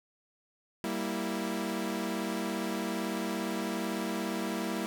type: chord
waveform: sawtooth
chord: E diminished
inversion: first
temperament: equal with one note detuned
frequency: 195.43 / 233.1 / 329.6 Hz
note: G3 / Bb3 / E4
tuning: -5 / 0 / 0 cents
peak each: -32 dBFS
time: 0.84-4.86 s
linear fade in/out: 0 ms
effects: none